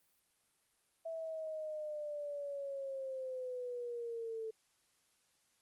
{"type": "linear sweep", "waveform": "sine", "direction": "down", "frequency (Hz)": [658, 440], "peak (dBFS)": -39, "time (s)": [1.05, 4.51], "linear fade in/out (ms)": 10, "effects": ["white hiss -75 dBFS RMS until 5.61 s", "Opus 32 kbps"]}